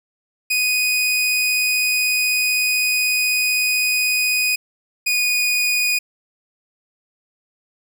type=tone pair in turn; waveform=sawtooth; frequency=2489 / 2469 Hz; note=D#7 / D#7; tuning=0 / -14 cents; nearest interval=unison; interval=14 cents; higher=first; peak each=-13 dBFS; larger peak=neither; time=0.5-4.56 / 5.06-5.99 s; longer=first; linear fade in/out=10 ms; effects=none